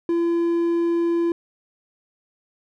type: tone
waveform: triangle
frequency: 339.3 Hz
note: F4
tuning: 50 cents flat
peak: -16 dBFS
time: 0.09-1.32 s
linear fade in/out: 2 ms
effects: none